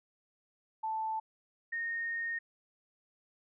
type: tone pair in turn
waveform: sine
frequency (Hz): 880 / 1848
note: A5 / A#6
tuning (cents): 0 / -16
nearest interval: octave + minor second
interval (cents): 1284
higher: second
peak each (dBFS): -32 / -33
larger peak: first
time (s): 0.83-1.2 / 1.72-2.39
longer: second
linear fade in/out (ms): 10
effects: none